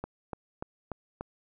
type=click train; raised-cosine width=1 ms; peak=-21 dBFS; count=5; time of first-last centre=0.04-1.21 s; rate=3.42 Hz; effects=none